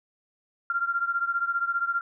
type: beating tone pair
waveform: sine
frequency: 1381 / 1396 Hz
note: F6 / F6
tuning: -20 / -1 cents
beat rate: 15 Hz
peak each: -26 / -29 dBFS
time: 0.7-2.01 s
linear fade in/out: 2 ms
effects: none